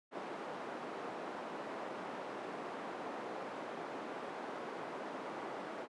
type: band-pass noise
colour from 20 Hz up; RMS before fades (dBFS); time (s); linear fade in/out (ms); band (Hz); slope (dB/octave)
white; -44; 0.11-5.88; 50; 230 to 860; 12
effects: high-pass 150 Hz 12 dB/octave + resampled to 24000 Hz